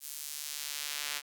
sawtooth tone with high-pass filter sweep, 146.6 Hz, D3, 3 cents flat, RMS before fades -39 dBFS, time 0-1.22 s, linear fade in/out 50 ms, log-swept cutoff 8500 to 2200 Hz, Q 0.71, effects none

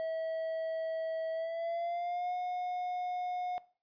triangle tone with pitch glide, 647 to 722.1 Hz, E5 to F#5, -32 to -42 cents, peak -31 dBFS, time 0-3.58 s, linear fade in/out 0 ms, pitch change +190 cents, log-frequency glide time 1.32-2.33 s, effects noise-tail reverb RT60 0.4 s tail -19 dB re dry + resampled to 11025 Hz

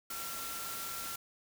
sine tone in noise, 1362 Hz, F6, 44 cents flat, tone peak -45 dBFS, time 0.1-1.16 s, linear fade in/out 5 ms, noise white, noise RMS -41 dBFS, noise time 0.1-1.16 s, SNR -7 dB, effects none

